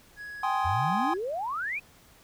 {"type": "tone", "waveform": "triangle", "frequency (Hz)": 1672, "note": "G#6", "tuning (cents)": 11, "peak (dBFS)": -36, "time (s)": [0.16, 1.18], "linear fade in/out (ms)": 50}
{"type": "chord", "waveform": "triangle", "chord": "Ab major seventh", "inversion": "third", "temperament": "equal with one note detuned", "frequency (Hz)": [777.7, 830.6, 1046.5, 1244.5], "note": ["G5", "Ab5", "C6", "Eb6"], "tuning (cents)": [-14, 0, 0, 0], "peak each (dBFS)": [-27, -30, -28, -32], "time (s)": [0.43, 1.14], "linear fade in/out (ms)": 5}
{"type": "exponential sweep", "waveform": "sine", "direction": "up", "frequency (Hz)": [78.5, 2569], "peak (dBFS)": -29, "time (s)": [0.64, 1.8], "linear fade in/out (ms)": 20}
{"effects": ["pink hiss -57 dBFS RMS until 2.23 s"]}